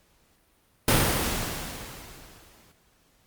pink noise with exponential decay, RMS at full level -19 dBFS, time 0.88-2.72 s, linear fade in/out 2 ms, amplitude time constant 400 ms, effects pink hiss -64 dBFS RMS until 3.26 s + Opus 48 kbps

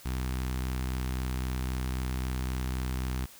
sawtooth tone with notch filter, 63.8 Hz, C2, 43 cents flat, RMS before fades -32 dBFS, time 0.05-3.26 s, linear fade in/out 10 ms, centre 550 Hz, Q 1.3, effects white hiss -52 dBFS RMS until 3.39 s

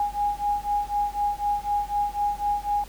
sine beating tone pair, 820 / 824 Hz, G#5 / G#5, -22 / -14 cents, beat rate 4 Hz, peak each -26 dBFS, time 0-2.84 s, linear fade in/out 2 ms, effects added 50 Hz sine -41 dBFS peak until 2.88 s + pink hiss -47 dBFS RMS until 2.88 s

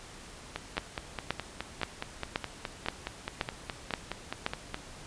two click trains, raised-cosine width 0.3 ms, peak -17 / -12 dBFS, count 21 / 8, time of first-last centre 0.56-4.744 / 0.78-4.464 s, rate 4.78 / 1.9 Hz, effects pink hiss -48 dBFS RMS until 5.06 s + resampled to 22050 Hz

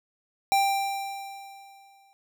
square tone with exponential decay, 788 Hz, G5, 9 cents sharp, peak -19 dBFS, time 0.52-2.13 s, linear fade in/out 0 ms, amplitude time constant 350 ms, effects none

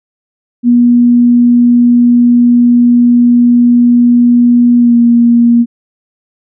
sine tone with pitch glide, 241.1 to 236.3 Hz, B3 to A#3, -41 to +24 cents, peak -3 dBFS, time 0.63-5.66 s, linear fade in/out 50 ms, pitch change -35 cents, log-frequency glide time 4.78-4.95 s, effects none

